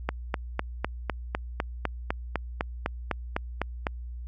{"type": "click train", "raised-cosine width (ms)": 0.5, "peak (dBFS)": -11, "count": 16, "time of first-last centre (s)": [0.09, 3.868], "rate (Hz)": 3.97, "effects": ["added 60 Hz sine -35 dBFS peak until 4.27 s"]}